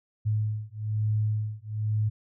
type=beating tone pair; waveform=sine; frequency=106.7 / 107.8 Hz; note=G#2 / A2; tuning=+47 / -35 cents; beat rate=1.1 Hz; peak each=-28 dBFS; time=0.25-2.1 s; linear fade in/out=20 ms; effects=none